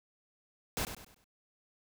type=noise with echo; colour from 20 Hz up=pink; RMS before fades=-34 dBFS; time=0.77-0.85 s; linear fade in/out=0 ms; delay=98 ms; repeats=4; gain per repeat=-9 dB; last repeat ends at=1.242 s; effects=none